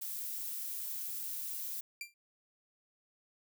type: noise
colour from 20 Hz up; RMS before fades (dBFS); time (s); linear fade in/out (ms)
violet; -40; 0.01-1.81; 10
type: tone with exponential decay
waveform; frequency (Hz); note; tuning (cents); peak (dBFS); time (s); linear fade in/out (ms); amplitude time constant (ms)
sawtooth; 2368; D7; +14; -33; 2.01-2.14; 2; 28
effects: none